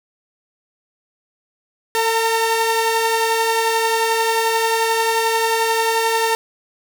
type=tone pair together; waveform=sawtooth; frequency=450.2 / 911.7 Hz; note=A4 / A#5; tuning=+40 / -39 cents; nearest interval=octave; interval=1221 cents; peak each=-15 dBFS; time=1.95-6.35 s; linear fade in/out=0 ms; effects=none